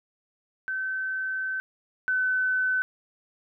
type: tone pair in turn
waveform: sine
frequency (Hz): 1534 / 1513.8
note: G6 / F#6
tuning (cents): -38 / +39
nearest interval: unison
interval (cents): 23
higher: first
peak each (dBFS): -27 / -22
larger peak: second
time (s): 0.68-1.6 / 2.08-2.82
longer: first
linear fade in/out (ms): 0
effects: none